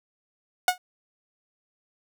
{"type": "tone with exponential decay", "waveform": "sawtooth", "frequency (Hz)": 729, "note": "F#5", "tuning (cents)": -26, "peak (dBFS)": -10, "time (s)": [0.68, 0.78], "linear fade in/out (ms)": 2, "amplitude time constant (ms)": 20, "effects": []}